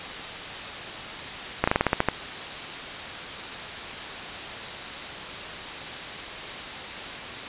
slowing click train, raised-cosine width 0.5 ms, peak -4 dBFS, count 9, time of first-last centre 1.64-2.087 s, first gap 35 ms, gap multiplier 1.13, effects white hiss -34 dBFS RMS until 7.48 s + resampled to 8000 Hz

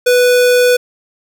square tone, 493.9 Hz, B4, in tune, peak -8 dBFS, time 0.06-0.77 s, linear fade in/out 10 ms, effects none

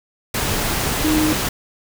sine tone in noise, 308.5 Hz, D#4, 15 cents flat, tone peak -16 dBFS, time 1.04-1.33 s, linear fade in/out 5 ms, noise pink, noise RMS -21 dBFS, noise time 0.34-1.49 s, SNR +2 dB, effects none

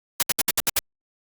white noise bursts, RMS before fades -20 dBFS, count 7, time 0.2-0.789 s, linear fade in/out 0 ms, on 25 ms, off 69 ms, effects Opus 48 kbps

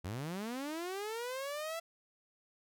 sawtooth linear sweep, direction up, 82.41 to 672 Hz, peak -34 dBFS, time 0.04-1.8 s, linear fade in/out 10 ms, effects none

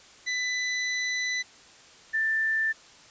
sawtooth / sine tone pair in turn, 1996 / 1775 Hz, B6 / A6, +18 / +15 cents, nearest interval major second, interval 203 cents, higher first, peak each -23 dBFS, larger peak neither, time 0.26-1.43 / 2.13-2.73 s, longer first, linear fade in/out 20 ms, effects white hiss -52 dBFS RMS until 3.1 s + resampled to 16000 Hz

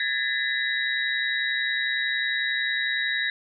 sine tone cluster, 1664 / 1795 / 2009 / 3828 Hz, G#6 / A6 / B6 / A#7, +3 / +34 / +29 / +45 cents, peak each -29 dBFS, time 0-3.3 s, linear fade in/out 2 ms, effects none

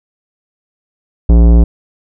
sine tone with tanh clipping, 57.6 Hz, A#1, 20 cents flat, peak -5 dBFS, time 1.29-1.64 s, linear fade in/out 5 ms, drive 17 dB, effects none

